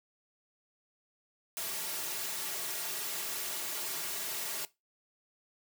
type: noise with comb filter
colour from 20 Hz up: white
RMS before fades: -37 dBFS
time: 1.57-4.65 s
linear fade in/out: 0 ms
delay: 3.9 ms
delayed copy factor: -0.7
effects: noise-tail reverb RT60 0.2 s tail -18 dB re dry + high-pass 200 Hz 12 dB/octave